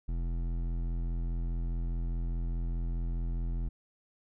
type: tone with hard clipping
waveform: triangle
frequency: 42.42 Hz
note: F1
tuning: 50 cents flat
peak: -32 dBFS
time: 0.08-3.69 s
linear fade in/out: 10 ms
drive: 16 dB
effects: none